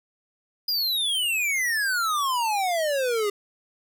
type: exponential sweep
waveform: square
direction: down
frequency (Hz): 4978 to 400.5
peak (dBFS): -23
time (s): 0.68-3.3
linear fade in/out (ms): 5
effects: none